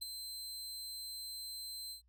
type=tone with ADSR envelope; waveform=sawtooth; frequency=4100 Hz; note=C8; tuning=36 cents flat; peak=-34 dBFS; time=0.01-2.02 s; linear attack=15 ms; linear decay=9 ms; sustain=-6 dB; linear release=110 ms; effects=added 60 Hz sine -67 dBFS peak until 2.08 s

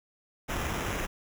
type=noise with sample-and-hold; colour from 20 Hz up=pink; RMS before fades=-32 dBFS; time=0.48-1.07 s; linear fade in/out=20 ms; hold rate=4410 Hz; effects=none

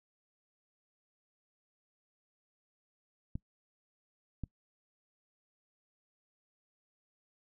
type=clicks; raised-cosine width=5 ms; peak=-25 dBFS; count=2; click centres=3.355 / 4.437 s; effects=noise-tail reverb RT60 0.1 s tail -24 dB re dry

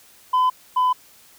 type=tone pair in turn; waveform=sine; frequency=1012 / 1006.5 Hz; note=B5 / B5; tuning=+42 / +33 cents; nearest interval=unison; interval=9 cents; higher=first; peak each=-12 / -13 dBFS; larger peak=first; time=0.33-0.5 / 0.76-0.93 s; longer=neither; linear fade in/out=10 ms; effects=tanh soft clip ceiling -14 dBFS + white hiss -51 dBFS RMS until 1.38 s

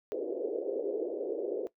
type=band-pass noise; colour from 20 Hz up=pink; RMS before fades=-34 dBFS; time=0.12-1.67 s; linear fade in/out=0 ms; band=350 to 530 Hz; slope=48 dB/octave; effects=noise-tail reverb RT60 0.1 s tail -17 dB re dry

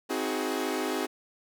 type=tone cluster; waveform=sawtooth; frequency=262.7 / 318.1 / 371.5 / 418.3 Hz; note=C4 / D#4 / F#4 / G#4; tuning=+7 / +38 / +7 / +12 cents; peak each=-30 dBFS; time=0.09-1.07 s; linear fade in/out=20 ms; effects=none

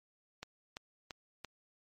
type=click train; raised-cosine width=0.2 ms; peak=-25 dBFS; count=4; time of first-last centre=0.43-1.447 s; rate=2.95 Hz; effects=MP3 64 kbps

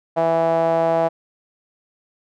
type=tone with band-pass filter; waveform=sawtooth; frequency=164.81 Hz; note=E3; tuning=in tune; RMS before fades=-18 dBFS; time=0.16-1.09 s; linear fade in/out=20 ms; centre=700 Hz; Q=4.9; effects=none

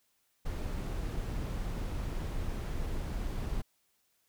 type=noise; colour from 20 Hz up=brown; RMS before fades=-35 dBFS; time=0.45-3.62 s; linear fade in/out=10 ms; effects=white hiss -74 dBFS RMS until 4.28 s

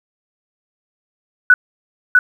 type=tone with echo; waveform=sine; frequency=1484 Hz; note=F#6; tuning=5 cents sharp; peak=-4 dBFS; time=1.5-1.54 s; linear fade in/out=2 ms; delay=650 ms; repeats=1; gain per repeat=-2 dB; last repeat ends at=2.19 s; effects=7-bit

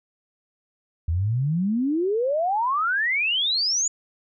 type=exponential sweep; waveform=sine; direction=up; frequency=77.8 to 7040 Hz; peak=-20 dBFS; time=1.08-3.88 s; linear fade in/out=5 ms; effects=none

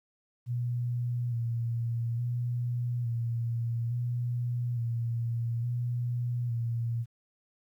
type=tone with vibrato; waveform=sine; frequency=119 Hz; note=A#2; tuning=36 cents sharp; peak=-28 dBFS; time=0.46-7.06 s; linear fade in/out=50 ms; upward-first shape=square; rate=0.58 Hz; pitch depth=32 cents each way; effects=11-bit

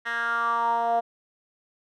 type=tone with band-pass filter sweep; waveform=10% pulse; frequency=233.3 Hz; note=A#3; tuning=2 cents sharp; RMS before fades=-25 dBFS; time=0.05-1.01 s; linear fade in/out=20 ms; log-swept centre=1900 to 660 Hz; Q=5.5; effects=none

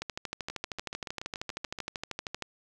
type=two click trains; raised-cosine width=0.2 ms; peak=-20 / -17 dBFS; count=10 / 32; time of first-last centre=0.5-1.788 / 0.02-2.423 s; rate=6.99 / 12.9 Hz; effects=none

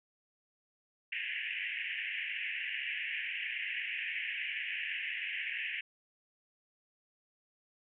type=band-pass noise; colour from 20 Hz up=white; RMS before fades=-38 dBFS; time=1.12-5.81 s; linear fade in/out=5 ms; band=1700 to 2900 Hz; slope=96 dB/octave; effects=none

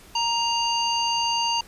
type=harmonic tone with a mistuned harmonic; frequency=935 Hz; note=A#5; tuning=5 cents sharp; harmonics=1 / 3 / 5 / 7; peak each=-24 / -26 / -28 / -34 dBFS; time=0.15-1.61 s; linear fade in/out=5 ms; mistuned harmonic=7; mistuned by=-58 cents; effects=pink hiss -49 dBFS RMS until 1.67 s + resampled to 32000 Hz

